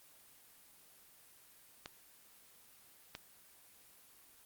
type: clicks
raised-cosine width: 0.2 ms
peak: -26 dBFS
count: 2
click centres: 1.859 / 3.151 s
effects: white hiss -62 dBFS RMS until 4.45 s + Opus 24 kbps

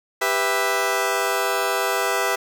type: chord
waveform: 15% pulse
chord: E minor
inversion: first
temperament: just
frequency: 395.6 / 494.4 / 659.3 Hz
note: G4 / B4 / E5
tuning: +16 / +2 / 0 cents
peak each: -18 dBFS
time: 0.21-2.36 s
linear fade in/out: 10 ms
effects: none

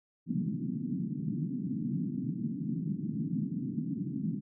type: band-pass noise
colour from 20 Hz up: pink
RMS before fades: -34 dBFS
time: 0.26-4.41 s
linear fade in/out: 50 ms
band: 140 to 280 Hz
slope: 48 dB/octave
effects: none

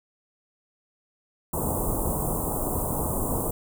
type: band-stop noise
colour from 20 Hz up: pink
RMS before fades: -27 dBFS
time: 1.53-3.51 s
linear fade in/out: 5 ms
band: 1100 to 8200 Hz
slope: 48 dB/octave
effects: none

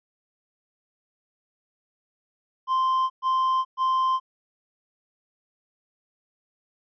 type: tone bursts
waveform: triangle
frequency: 1043 Hz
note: C6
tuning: 6 cents flat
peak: -18 dBFS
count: 3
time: 2.67-4.2 s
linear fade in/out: 50 ms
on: 430 ms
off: 120 ms
effects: resampled to 11025 Hz

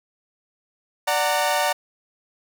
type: chord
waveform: sawtooth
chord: D augmented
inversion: none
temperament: equal with one note detuned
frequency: 587.3 / 740 / 916.8 Hz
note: D5 / F#5 / A#5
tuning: 0 / 0 / -29 cents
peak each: -20 dBFS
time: 1.07-1.73 s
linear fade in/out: 10 ms
effects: none

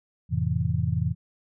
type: chord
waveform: sine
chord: F major seventh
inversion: none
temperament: just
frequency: 87.31 / 109.13 / 130.96 / 163.7 Hz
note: F2 / A2 / C3 / E3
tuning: 0 / -14 / +2 / -12 cents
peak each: -28 dBFS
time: 0.29-1.15 s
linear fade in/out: 50 ms
effects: none

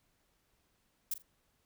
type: noise with echo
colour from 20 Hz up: violet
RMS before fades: -34 dBFS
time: 1.11-1.14 s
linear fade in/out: 5 ms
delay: 42 ms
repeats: 2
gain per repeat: -13 dB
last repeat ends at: 1.224 s
effects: pink hiss -75 dBFS RMS until 1.65 s

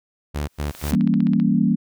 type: tone bursts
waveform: sawtooth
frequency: 73.42 Hz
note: D2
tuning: in tune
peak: -19 dBFS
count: 3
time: 0.34-0.96 s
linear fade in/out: 20 ms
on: 140 ms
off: 100 ms
type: noise with exponential growth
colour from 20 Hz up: white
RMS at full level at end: -31 dBFS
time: 0.45-0.91 s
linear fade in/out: 0 ms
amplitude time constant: 100 ms
type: click train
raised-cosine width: 0.3 ms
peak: -21 dBFS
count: 11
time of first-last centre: 0.75-1.399 s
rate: 15.4 Hz
type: chord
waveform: sine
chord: E diminished seventh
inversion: none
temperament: equal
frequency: 164.81 / 196 / 233.1 / 277.2 Hz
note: E3 / G3 / Bb3 / Db4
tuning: 0 / 0 / 0 / 0 cents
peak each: -22 / -19 / -19 / -24 dBFS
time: 0.91-1.76 s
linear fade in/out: 20 ms
effects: none

